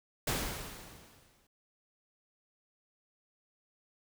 pink noise with exponential decay, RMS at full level -31 dBFS, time 0.27-1.47 s, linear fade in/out 5 ms, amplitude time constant 260 ms, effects none

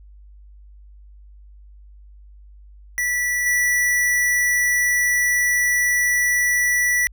square tone with level steps, 1958 Hz, B6, 15 cents flat, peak -20 / -17 dBFS, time 2.98-7.07 s, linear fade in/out 0 ms, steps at 3.46 s, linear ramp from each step 2 ms, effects added 50 Hz sine -42 dBFS peak until 7.12 s

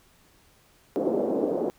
pink band-pass noise, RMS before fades -26 dBFS, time 0.96-1.7 s, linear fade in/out 0 ms, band 280 to 560 Hz, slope 24 dB/octave, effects pink hiss -60 dBFS RMS until 1.78 s

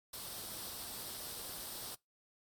white noise with comb filter, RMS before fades -45 dBFS, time 0.13-1.95 s, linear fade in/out 5 ms, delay 0.22 ms, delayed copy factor +0.5, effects noise-tail reverb RT60 0.2 s tail -25 dB re dry + AAC 64 kbps

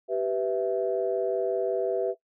sine chord, E minor, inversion first, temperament equal with one note detuned, 388.4 / 493.9 / 659.3 Hz, G4 / B4 / E5, -16 / 0 / 0 cents, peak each -28 dBFS, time 0.08-2.15 s, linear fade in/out 50 ms, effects noise-tail reverb RT60 0.1 s tail -18 dB re dry + tanh soft clip ceiling -14 dBFS

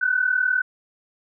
sine tone pair together, 1480 / 1519.9 Hz, F#6 / F#6, 0 / +46 cents, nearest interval unison, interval 46 cents, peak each -21 dBFS, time 0.01-0.62 s, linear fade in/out 10 ms, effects none

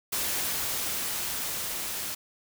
white noise with level ramp, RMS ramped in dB -29 to -34 dBFS, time 0.12-2.15 s, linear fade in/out 10 ms, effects none

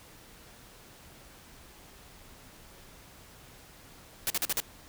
white noise bursts, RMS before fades -29 dBFS, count 5, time 4.27-4.601 s, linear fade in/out 0 ms, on 31 ms, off 44 ms, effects pink hiss -53 dBFS RMS until 4.88 s

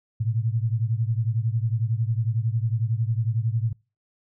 sine beating tone pair, 110 / 121 Hz, A2 / B2, 0 / -35 cents, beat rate 11 Hz, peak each -23 / -26 dBFS, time 0.2-3.73 s, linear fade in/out 10 ms, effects noise-tail reverb RT60 0.3 s tail -25 dB re dry

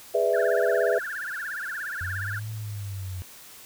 sine chord, E dominant seventh, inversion first, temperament just, 412 / 494.4 / 593.3 / 659.3 Hz, G#4 / B4 / D5 / E5, -14 / +2 / +18 / 0 cents, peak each -26 / -25 / -29 / -24 dBFS, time 0.14-0.99 s, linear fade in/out 10 ms
sine tone with vibrato, 1576 Hz, G6, 9 cents sharp, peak -30 dBFS, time 0.33-2.4 s, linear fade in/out 20 ms, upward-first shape triangle, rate 17 Hz, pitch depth 250 cents each way
sine linear two-way sweep, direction up then down, 89.1 to 110 to 90.1 Hz, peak -31 dBFS, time 2.01-3.22 s, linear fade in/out 0 ms, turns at 2.5 s
effects white hiss -47 dBFS RMS until 3.65 s

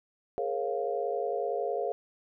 sine chord, Bb minor seventh, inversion third, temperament equal with one note detuned, 415.3 / 466.2 / 541.7 / 698.5 Hz, Ab4 / Bb4 / Db5 / F5, 0 / 0 / -40 / 0 cents, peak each -34 dBFS, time 0.38-1.92 s, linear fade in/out 0 ms, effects none

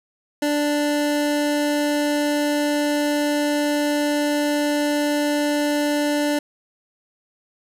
25% pulse tone, 293.7 Hz, D4, in tune, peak -15 dBFS, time 0.42-6.39 s, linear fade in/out 5 ms, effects resampled to 32000 Hz + 8-bit

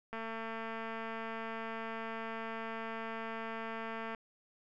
click train, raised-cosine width 0.5 ms, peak -27 dBFS, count 905, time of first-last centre 0.13-4.148 s, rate 225 Hz, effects none

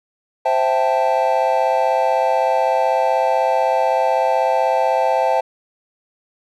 triangle chord, A minor seventh, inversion first, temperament equal, 523.3 / 659.3 / 784 / 880 Hz, C5 / E5 / G5 / A5, 0 / 0 / 0 / 0 cents, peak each -18 dBFS, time 0.45-5.41 s, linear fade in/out 10 ms, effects none

